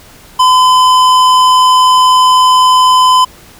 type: tone with tanh clipping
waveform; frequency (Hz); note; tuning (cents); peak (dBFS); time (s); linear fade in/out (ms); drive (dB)
sine; 1016; B5; +49; -6; 0.39-3.25; 10; 16
effects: pink hiss -38 dBFS RMS until 3.59 s